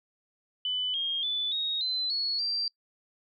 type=tone with pitch steps; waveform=sine; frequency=3000 / 3234 / 3486 / 3758 / 4051 / 4367 / 4708 Hz; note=F#7 / G#7 / A7 / A#7 / B7 / C#8 / D8; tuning=+23 / -47 / -17 / +13 / +43 / -27 / +3 cents; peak=-27 dBFS; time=0.65-2.68 s; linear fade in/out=2 ms; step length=290 ms; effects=noise-tail reverb RT60 0.1 s tail -24 dB re dry